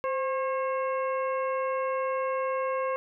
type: harmonic tone with a mistuned harmonic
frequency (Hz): 540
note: C#5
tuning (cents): -45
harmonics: 1 / 2 / 3 / 4 / 5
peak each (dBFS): -28 / -31 / -42 / -42 / -45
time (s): 0.04-2.96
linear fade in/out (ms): 0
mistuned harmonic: 1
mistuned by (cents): -58
effects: none